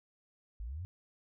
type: exponential sweep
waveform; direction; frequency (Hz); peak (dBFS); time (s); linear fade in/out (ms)
sine; up; 49 to 98; -38; 0.6-0.85; 0
effects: none